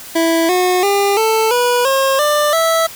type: tone with pitch steps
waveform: 25% pulse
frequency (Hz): 329.6 / 363.6 / 401.1 / 442.5 / 488.2 / 538.5 / 594.1 / 655.4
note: E4 / F#4 / G4 / A4 / B4 / C5 / D5 / E5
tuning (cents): 0 / -30 / +40 / +10 / -20 / +50 / +20 / -10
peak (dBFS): -8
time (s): 0.15-2.87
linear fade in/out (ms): 10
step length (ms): 340
effects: white hiss -33 dBFS RMS until 2.95 s